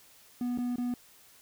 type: tone with dropouts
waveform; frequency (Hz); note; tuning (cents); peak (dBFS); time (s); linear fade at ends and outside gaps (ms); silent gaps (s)
triangle; 244.8; B3; -15; -27; 0.41-0.94; 2; 0.576-0.585 / 0.759-0.782
effects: white hiss -58 dBFS RMS until 1.41 s